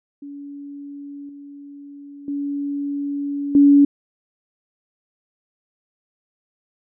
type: tone with level steps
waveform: sine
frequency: 284.2 Hz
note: C#4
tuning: 43 cents sharp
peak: -32 / -36 / -22 / -8 dBFS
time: 0.22-3.85 s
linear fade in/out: 5 ms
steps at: 1.29 / 2.28 / 3.55 s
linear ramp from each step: 2 ms
effects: none